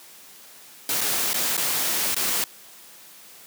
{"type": "noise with dropouts", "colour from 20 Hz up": "white", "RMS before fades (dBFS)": -24, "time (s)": [0.89, 2.44], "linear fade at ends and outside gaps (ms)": 1, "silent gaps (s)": [[1.008, 1.013], [1.332, 1.342], [1.568, 1.577], [2.145, 2.165]], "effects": ["white hiss -47 dBFS RMS until 3.46 s", "high-pass 150 Hz 12 dB/octave"]}